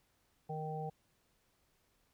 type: harmonic tone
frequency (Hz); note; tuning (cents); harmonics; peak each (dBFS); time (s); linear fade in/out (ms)
155.56; D#3; 0; 1 / 3 / 4 / 5; -41 / -44 / -53 / -42; 0.49-0.9; 10
effects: pink hiss -75 dBFS RMS until 2.13 s